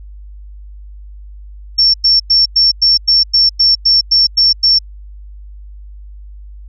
sine tone bursts, 5440 Hz, F8, 46 cents flat, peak -6 dBFS, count 12, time 1.78-4.789 s, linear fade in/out 10 ms, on 160 ms, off 99 ms, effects added 50 Hz sine -30 dBFS peak until 6.68 s

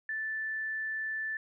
sine tone, 1758 Hz, A6, 2 cents flat, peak -32 dBFS, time 0.09-1.37 s, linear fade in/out 2 ms, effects none

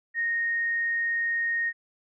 sine tone, 1858 Hz, A#6, 6 cents flat, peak -24 dBFS, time 0.14-1.73 s, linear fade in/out 50 ms, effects none

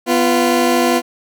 20% pulse tone pair together, 247.8 / 345.5 Hz, B3 / F4, +6 / -19 cents, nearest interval tritone, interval 575 cents, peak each -10 dBFS, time 0.06-1.02 s, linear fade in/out 50 ms, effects none

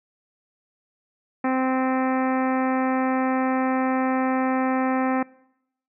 harmonic tone, 260.1 Hz, C4, 10 cents flat, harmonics 1 / 2 / 3 / 4 / 5 / 6 / 7 / 8 / 9 / 10, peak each -22 / -29 / -27 / -32 / -33 / -40 / -34 / -41 / -40 / -49 dBFS, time 1.44-5.23 s, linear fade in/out 5 ms, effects noise-tail reverb RT60 0.8 s tail -23 dB re dry

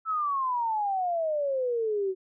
sine exponential sweep, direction down, 1327 to 370 Hz, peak -25 dBFS, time 0.05-2.15 s, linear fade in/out 50 ms, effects none

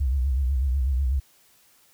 sine tone with vibrato, 66 Hz, C2, 16 cents sharp, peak -20 dBFS, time 0-1.2 s, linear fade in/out 10 ms, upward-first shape sine, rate 8.1 Hz, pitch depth 130 cents each way, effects white hiss -59 dBFS RMS until 1.93 s

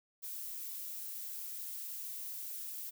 violet noise, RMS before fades -43 dBFS, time 0.22-2.91 s, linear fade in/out 20 ms, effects none

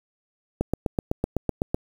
click train, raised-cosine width 2 ms, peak -9 dBFS, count 10, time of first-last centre 0.61-1.745 s, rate 7.93 Hz, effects 7-bit

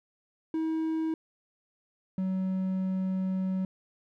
triangle tone pair in turn, 320 / 188.14 Hz, D#4 / F#3, +49 / +29 cents, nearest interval major sixth, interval 920 cents, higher first, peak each -25 dBFS, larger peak neither, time 0.54-1.14 / 2.18-3.65 s, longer second, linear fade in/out 2 ms, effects none

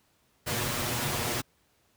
pink noise with comb filter, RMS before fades -30 dBFS, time 0.46-1.42 s, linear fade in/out 20 ms, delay 8.3 ms, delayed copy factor +1, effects pink hiss -68 dBFS RMS until 1.96 s + high-pass 60 Hz 12 dB/octave

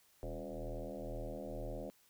sine tone with frequency modulation, 277.2 Hz, C#4, in tune, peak -40 dBFS, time 0.23-1.9 s, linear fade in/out 0 ms, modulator 79.5 Hz, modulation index 4.6, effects white hiss -69 dBFS RMS until 2.09 s

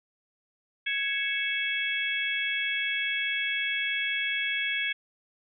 harmonic tone with a mistuned harmonic, 554.4 Hz, C#5, in tune, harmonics 3 / 4 / 5 / 6, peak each -32 / -30 / -34 / -33 dBFS, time 0.86-4.93 s, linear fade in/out 10 ms, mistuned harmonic 5, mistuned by -93 cents, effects none

